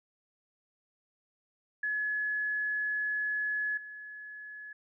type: tone with level steps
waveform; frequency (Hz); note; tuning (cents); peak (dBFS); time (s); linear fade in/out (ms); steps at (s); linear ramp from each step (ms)
sine; 1700; G#6; +40; -29 / -42; 1.83-4.73; 5; 3.77; 5
effects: none